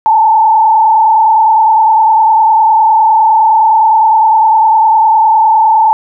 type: tone with frequency modulation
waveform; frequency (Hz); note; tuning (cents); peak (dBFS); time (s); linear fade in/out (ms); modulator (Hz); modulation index
sine; 880; A5; 0; -4; 0.06-5.93; 0; 29.8; 1.1
effects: none